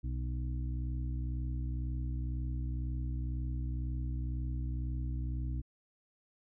harmonic tone, 62 Hz, B1, 7 cents sharp, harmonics 1 / 2 / 4 / 5, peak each -34 / -39 / -48 / -49 dBFS, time 0.03-5.62 s, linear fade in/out 20 ms, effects none

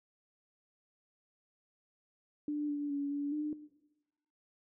sine tone with pitch steps, 295.9 / 290.4 / 283.6 / 286.5 / 300.5 Hz, D4 / D4 / C#4 / D4 / D4, +13 / -19 / +40 / -43 / +40 cents, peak -32 dBFS, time 2.48-3.53 s, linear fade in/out 2 ms, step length 210 ms, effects noise-tail reverb RT60 1.0 s tail -17 dB re dry

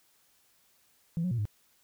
sine tone with pitch steps, 167.1 / 181.5 / 118.6 / 104 Hz, E3 / F#3 / A#2 / G#2, +24 / -33 / +30 / +3 cents, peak -26 dBFS, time 1.17-1.454 s, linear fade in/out 0 ms, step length 71 ms, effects tanh soft clip ceiling -24 dBFS + white hiss -67 dBFS RMS until 1.83 s

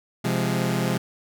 sawtooth chord, F minor, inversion second, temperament equal with one note detuned, 130.81 / 173.11 / 207.7 Hz, C3 / F3 / Ab3, 0 / -15 / 0 cents, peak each -22 / -22 / -23 dBFS, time 0.24-0.98 s, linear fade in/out 10 ms, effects none

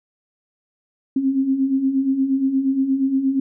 sine beating tone pair, 261.6 / 270.1 Hz, C4 / C#4, 0 / -45 cents, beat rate 8.5 Hz, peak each -24 / -17 dBFS, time 1.16-3.4 s, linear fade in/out 5 ms, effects none

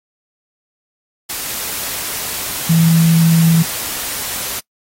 sine tone in noise, 164.81 Hz, E3, in tune, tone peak -8 dBFS, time 2.69-3.63 s, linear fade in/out 10 ms, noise white, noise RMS -23 dBFS, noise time 1.29-4.6 s, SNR +12 dB, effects noise-tail reverb RT60 0.1 s tail -23 dB re dry + AAC 48 kbps

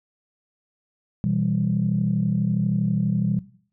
sine chord, E minor, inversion second, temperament equal with one note detuned, 123.47 / 164.81 / 197.13 Hz, B2 / E3 / G3, 0 / 0 / +10 cents, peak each -25 / -24 / -23 dBFS, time 1.24-3.39 s, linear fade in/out 0 ms, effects noise-tail reverb RT60 0.5 s tail -17 dB re dry + tanh soft clip ceiling -11 dBFS

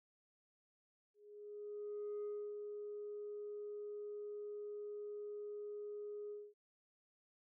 sine tone with ADSR envelope, 415.3 Hz, G#4, in tune, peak -38 dBFS, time 1.14-6.54 s, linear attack 1100 ms, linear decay 300 ms, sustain -5 dB, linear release 230 ms, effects tanh soft clip ceiling -39 dBFS

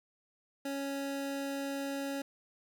25% pulse tone, 277.2 Hz, C#4, in tune, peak -31 dBFS, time 0.65-2.22 s, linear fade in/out 5 ms, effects none

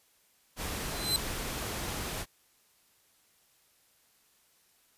pink noise, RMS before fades -36 dBFS, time 0.56-2.26 s, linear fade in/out 50 ms
sawtooth tone with exponential growth, 4057 Hz, B7, 46 cents sharp, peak -20 dBFS, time 0.81-1.16 s, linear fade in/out 0 ms, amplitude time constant 74 ms
effects white hiss -67 dBFS RMS until 4.97 s + resampled to 32000 Hz

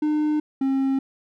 triangle tone pair in turn, 302.8 / 268.9 Hz, D#4 / C4, -47 / +47 cents, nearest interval major second, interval 206 cents, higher first, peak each -17 dBFS, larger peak neither, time 0.02-0.4 / 0.61-0.99 s, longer neither, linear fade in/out 5 ms, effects none

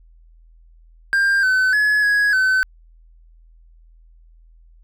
triangle tone with pitch steps, 1595 / 1517 / 1697 / 1665 / 1522 Hz, G6 / F#6 / G#6 / G#6 / F#6, +30 / +43 / +37 / +4 / +48 cents, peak -12 dBFS, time 1.13-2.63 s, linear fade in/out 0 ms, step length 300 ms, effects added 41 Hz sine -46 dBFS peak until 4.83 s

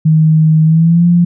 sine tone with pitch glide, 157.3 to 173.53 Hz, D#3 to F3, +19 to -11 cents, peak -5 dBFS, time 0.05-1.25 s, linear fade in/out 10 ms, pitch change +170 cents, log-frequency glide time 0.64-1.06 s, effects none

